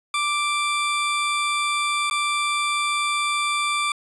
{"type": "tone with dropouts", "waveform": "20% pulse", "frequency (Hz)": 1174.7, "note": "D6", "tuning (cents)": 0, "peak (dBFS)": -16, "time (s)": [0.14, 3.92], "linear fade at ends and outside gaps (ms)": 2, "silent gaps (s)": [2.099, 2.11], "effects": ["resampled to 24000 Hz"]}